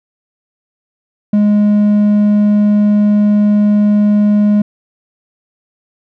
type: tone with hard clipping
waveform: sine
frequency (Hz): 207.7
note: G#3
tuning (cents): 0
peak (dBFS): -8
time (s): 1.33-4.62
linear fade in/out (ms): 5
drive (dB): 3
effects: none